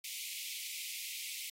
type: high-pass noise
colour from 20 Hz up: pink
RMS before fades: -43 dBFS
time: 0.04-1.5 s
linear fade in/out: 5 ms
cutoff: 2100 Hz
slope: 96 dB/octave
effects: AAC 48 kbps